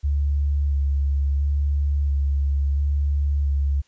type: tone with vibrato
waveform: sine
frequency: 70.8 Hz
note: C#2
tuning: 37 cents sharp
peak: -18 dBFS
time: 0.03-3.82 s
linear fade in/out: 20 ms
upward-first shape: square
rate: 0.73 Hz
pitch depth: 18 cents each way
effects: white hiss -62 dBFS RMS until 3.87 s + resampled to 16000 Hz